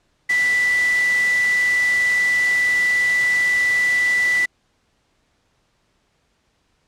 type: tone in noise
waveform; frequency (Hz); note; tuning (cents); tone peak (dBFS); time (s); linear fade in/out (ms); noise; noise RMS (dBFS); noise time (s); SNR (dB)
sine; 1975.5; B6; 0; -15; 0.29-4.46; 10; white; -29; 0.29-4.46; +11
effects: pink hiss -65 dBFS RMS until 6.87 s + low-pass 7000 Hz 12 dB/octave